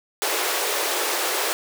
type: high-pass noise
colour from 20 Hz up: pink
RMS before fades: -24 dBFS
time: 0.22-1.53 s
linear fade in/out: 0 ms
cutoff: 360 Hz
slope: 48 dB/octave
effects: none